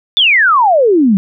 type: exponential sweep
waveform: sine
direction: down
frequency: 3590 to 185 Hz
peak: -6 dBFS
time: 0.17-1.17 s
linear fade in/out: 0 ms
effects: none